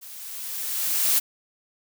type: noise with level ramp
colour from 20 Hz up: blue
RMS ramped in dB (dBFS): -42 to -19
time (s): 0.01-1.2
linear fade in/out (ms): 20
effects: none